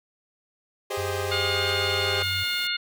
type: chord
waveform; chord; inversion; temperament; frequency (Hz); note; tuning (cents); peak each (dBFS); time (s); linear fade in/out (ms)
sawtooth; Ab major seventh; third; equal with one note detuned; 392 / 412.2 / 523.3 / 622.3; G4 / Ab4 / C5 / Eb5; 0 / -13 / 0 / 0; -28 / -28 / -29 / -32; 0.9-2.23; 10
type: tone with pitch glide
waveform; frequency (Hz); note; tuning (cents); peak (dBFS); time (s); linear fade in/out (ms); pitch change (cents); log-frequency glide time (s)
sine; 92.9 to 94.52; F#2 to F#2; +7 to +37; -32; 0.97-2.44; 10; +30; 1.65-2.17
type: harmonic tone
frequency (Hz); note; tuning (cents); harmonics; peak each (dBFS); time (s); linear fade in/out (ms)
713; F5; +36; 2 / 3 / 4 / 5 / 6; -31 / -31 / -31 / -31 / -31; 1.31-2.77; 10
type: noise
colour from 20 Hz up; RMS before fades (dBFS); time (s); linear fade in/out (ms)
white; -40; 2.23-2.67; 0
effects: none